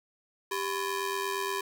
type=ring-modulated tone; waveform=sawtooth; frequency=698.5 Hz; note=F5; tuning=in tune; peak=-23 dBFS; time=0.51-1.61 s; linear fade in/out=5 ms; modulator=305 Hz; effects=none